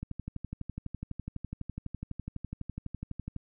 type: click train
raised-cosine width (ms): 5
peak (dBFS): -24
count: 41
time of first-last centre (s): 0.03-3.363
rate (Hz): 12
effects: none